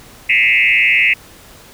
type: tone with frequency modulation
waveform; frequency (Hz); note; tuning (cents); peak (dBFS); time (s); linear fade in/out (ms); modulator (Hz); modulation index
sine; 2349; D7; 0; -9; 0.29-1.14; 10; 117; 3.1
effects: pink hiss -41 dBFS RMS until 1.73 s